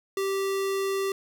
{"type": "tone", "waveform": "square", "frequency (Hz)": 390, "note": "G4", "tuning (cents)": -9, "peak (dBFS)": -26, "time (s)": [0.17, 1.12], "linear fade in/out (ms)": 2, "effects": []}